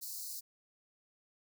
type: high-pass noise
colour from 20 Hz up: white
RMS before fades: -43 dBFS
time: 0.01-0.41 s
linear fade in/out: 20 ms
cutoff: 4100 Hz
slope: 96 dB/octave
effects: none